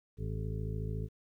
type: harmonic tone with a mistuned harmonic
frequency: 53.9 Hz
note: A1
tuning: 35 cents flat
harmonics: 1 / 2 / 3 / 4 / 5 / 7 / 8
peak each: -38 / -37 / -41 / -51 / -51 / -50 / -46 dBFS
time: 0.17-1.09 s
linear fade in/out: 50 ms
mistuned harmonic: 7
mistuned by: +31 cents
effects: 12-bit